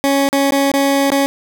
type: tone with dropouts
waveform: 20% pulse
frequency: 277.2 Hz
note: C#4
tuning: in tune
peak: -7 dBFS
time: 0.04-1.26 s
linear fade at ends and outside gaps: 0 ms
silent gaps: 0.289-0.329 / 0.507-0.522 / 0.716-0.738 / 1.103-1.119 s
effects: none